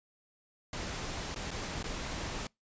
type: noise with dropouts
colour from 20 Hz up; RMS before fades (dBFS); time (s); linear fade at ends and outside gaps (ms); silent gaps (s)
pink; -38; 0.73-2.47; 2; 1.346-1.36 / 1.507-1.513 / 1.828-1.841
effects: noise-tail reverb RT60 0.2 s tail -26 dB re dry + resampled to 16000 Hz